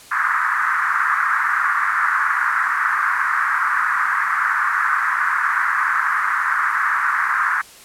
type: band-pass noise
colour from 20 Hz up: pink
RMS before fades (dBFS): -19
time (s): 0.11-7.62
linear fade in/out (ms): 10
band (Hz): 1100 to 1800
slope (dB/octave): 48
effects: white hiss -43 dBFS RMS until 7.84 s + low-pass 11000 Hz 12 dB/octave